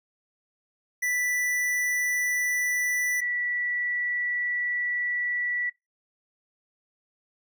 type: tone pair in turn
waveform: square / sine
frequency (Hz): 1975.5 / 1953.9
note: B6 / B6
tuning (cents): 0 / -19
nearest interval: unison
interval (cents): 19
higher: first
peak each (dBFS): -25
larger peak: neither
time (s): 1.02-3.21 / 3.21-5.7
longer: second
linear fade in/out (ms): 10
effects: noise-tail reverb RT60 0.2 s tail -23 dB re dry